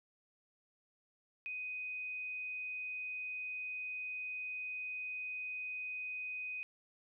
sine tone, 2500 Hz, D#7, 8 cents sharp, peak -39 dBFS, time 1.46-6.63 s, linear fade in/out 0 ms, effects none

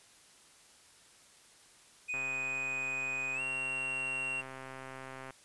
triangle tone with pitch glide, 2489 to 2746 Hz, D#7 to F7, 0 to -30 cents, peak -32 dBFS, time 2.08-4.42 s, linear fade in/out 20 ms, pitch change +170 cents, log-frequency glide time 3.34-3.41 s
click train, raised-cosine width 0.5 ms, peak -30 dBFS, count 419, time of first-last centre 2.14-5.307 s, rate 132 Hz
effects white hiss -60 dBFS RMS until 5.44 s + resampled to 24000 Hz

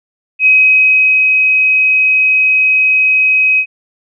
sine tone with ADSR envelope, 2533 Hz, D#7, 30 cents sharp, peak -4 dBFS, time 0.39-3.66 s, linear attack 69 ms, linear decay 800 ms, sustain -3 dB, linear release 72 ms, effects none

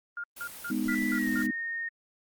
sine tone bursts, 1412 Hz, F6, 19 cents sharp, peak -33 dBFS, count 6, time 0.17-1.422 s, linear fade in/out 2 ms, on 67 ms, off 170 ms
white noise, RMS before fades -44 dBFS, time 0.36-1.47 s, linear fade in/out 10 ms
sine chord, G# minor, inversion none, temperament just, 207.7 / 249.2 / 311.5 Hz, G#3 / B3 / D#4, 0 / +16 / +2 cents, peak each -32 / -30 / -32 dBFS, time 0.7-1.51 s, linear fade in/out 5 ms
sine tone with pitch glide, 1975.5 to 1843.2 Hz, B6 to A#6, 0 to -20 cents, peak -31 dBFS, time 0.88-1.89 s, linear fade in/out 10 ms, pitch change -120 cents, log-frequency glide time 1.14-1.3 s
effects Opus 24 kbps

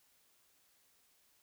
silence, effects white hiss -71 dBFS RMS until 1.42 s

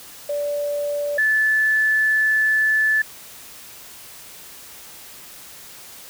sine tone pair in turn, 581 / 1741 Hz, D5 / A6, -19 / -19 cents, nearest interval octave + perfect fifth, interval 1900 cents, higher second, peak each -21 / -15 dBFS, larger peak second, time 0.29-1.18 / 1.18-3.02 s, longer second, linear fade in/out 5 ms, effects white hiss -41 dBFS RMS until 6.09 s

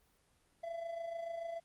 triangle tone with amplitude modulation, 671 Hz, E5, 31 cents sharp, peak -35 dBFS, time 0.63-1.6 s, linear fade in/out 10 ms, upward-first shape sine, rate 26.9 Hz, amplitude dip 55%, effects pink hiss -72 dBFS RMS until 1.64 s + Opus 24 kbps

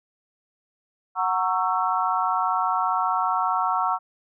sine chord, F# dominant seventh, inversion none, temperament just, 740 / 925 / 1110 / 1332 Hz, F#5 / A#5 / C#6 / E6, 0 / -14 / +2 / +18 cents, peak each -26 dBFS, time 1.15-3.99 s, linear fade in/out 50 ms, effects none

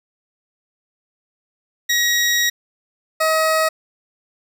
20% pulse tone pair in turn, 1900 / 635.3 Hz, A#6 / D#5, +33 / +36 cents, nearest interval octave + perfect fifth, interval 1897 cents, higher first, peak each -10 dBFS, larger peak neither, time 1.89-2.5 / 3.2-3.69 s, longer first, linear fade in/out 10 ms, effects none

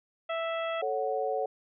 harmonic tone, 659.3 Hz, E5, in tune, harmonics 1 / 2 / 3 / 4 / 5, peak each -31 / -36 / -41 / -42 / -44 dBFS, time 0.29-0.82 s, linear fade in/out 10 ms
sine chord, F# minor, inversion first, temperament equal, 440 / 554.4 / 740 Hz, A4 / C#5 / F#5, 0 / 0 / 0 cents, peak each -32 dBFS, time 0.82-1.46 s, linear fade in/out 5 ms
effects none

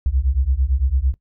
sine beating tone pair, 61.74 / 70.64 Hz, B1 / C#2, 0 / +33 cents, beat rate 8.9 Hz, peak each -18 / -18 dBFS, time 0.06-1.14 s, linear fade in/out 0 ms, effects noise-tail reverb RT60 0.1 s tail -19 dB re dry + tanh soft clip ceiling -8 dBFS

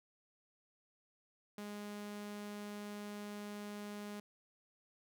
sawtooth tone, 206.7 Hz, G#3, 8 cents flat, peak -40 dBFS, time 1.58-4.2 s, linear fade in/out 2 ms, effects none

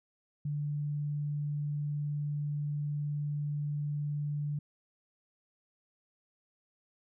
sine tone, 146.83 Hz, D3, in tune, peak -31 dBFS, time 0.45-4.59 s, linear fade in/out 5 ms, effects none

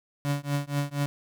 35% pulse tone with tremolo, 143.1 Hz, D3, 45 cents flat, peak -21 dBFS, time 0.25-1.06 s, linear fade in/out 0 ms, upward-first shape triangle, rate 4.2 Hz, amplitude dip 100%, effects none

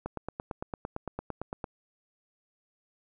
click train, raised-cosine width 1 ms, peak -20 dBFS, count 15, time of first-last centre 0.06-1.642 s, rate 8.85 Hz, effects none

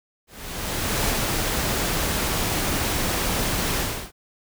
pink noise with ADSR envelope, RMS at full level -22 dBFS, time 0.27-4.12 s, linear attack 830 ms, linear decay 21 ms, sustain -2 dB, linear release 330 ms, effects none

